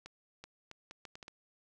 accelerating click train, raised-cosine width 0.2 ms, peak -30 dBFS, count 8, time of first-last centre 0.06-1.281 s, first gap 380 ms, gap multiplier 0.72, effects none

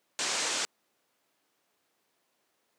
white low-pass noise, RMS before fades -31 dBFS, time 0.19-0.65 s, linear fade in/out 0 ms, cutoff 8100 Hz, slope 48 dB/octave, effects pink hiss -74 dBFS RMS until 2.78 s + high-pass 300 Hz 12 dB/octave

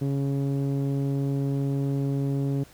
sawtooth tone with low-pass filter, 138.59 Hz, C#3, in tune, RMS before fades -26 dBFS, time 0.01-2.64 s, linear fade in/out 10 ms, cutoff 360 Hz, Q 1.2, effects pink hiss -53 dBFS RMS until 2.73 s

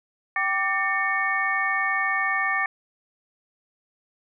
sine tone cluster, 774 / 1171 / 1800 / 2223 Hz, G5 / D6 / A6 / C#7, -22 / -5 / +39 / +4 cents, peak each -30 / -28 / -24 / -28 dBFS, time 0.36-2.66 s, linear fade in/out 2 ms, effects none

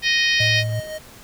harmonic tone, 622.3 Hz, D#5, in tune, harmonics 3 / 4 / 5 / 6 / 7 / 8 / 9, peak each -20 / -22 / -24 / -26 / -27 / -28 / -29 dBFS, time 0.02-0.64 s, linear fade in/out 50 ms
square tone with tremolo, 622.3 Hz, D#5, in tune, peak -28 dBFS, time 0.39-0.99 s, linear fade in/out 20 ms, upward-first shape sine, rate 5.8 Hz, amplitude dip 45%
sine tone, 111 Hz, A2, 16 cents sharp, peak -21 dBFS, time 0.4-0.8 s, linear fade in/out 5 ms
effects pink hiss -44 dBFS RMS until 1.23 s

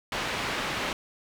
white low-pass noise, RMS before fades -31 dBFS, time 0.12-0.93 s, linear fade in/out 2 ms, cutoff 2600 Hz, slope 12 dB/octave, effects none

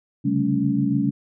sine tone cluster, 135.6 / 142.6 / 192 / 215.6 / 281.5 Hz, C#3 / C#3 / G3 / A3 / C#4, -38 / +49 / -36 / -35 / +27 cents, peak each -26 / -30 / -25 / -24 / -22 dBFS, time 0.24-1.11 s, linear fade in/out 20 ms, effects none

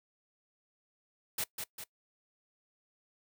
white noise with echo, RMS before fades -34 dBFS, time 1.38-1.44 s, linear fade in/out 5 ms, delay 200 ms, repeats 2, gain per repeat -5 dB, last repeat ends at 1.84 s, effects noise-tail reverb RT60 0.1 s tail -21 dB re dry

